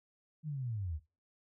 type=linear sweep; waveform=sine; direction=down; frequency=159 to 70 Hz; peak=-35 dBFS; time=0.43-1 s; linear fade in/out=50 ms; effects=noise-tail reverb RT60 0.3 s tail -19 dB re dry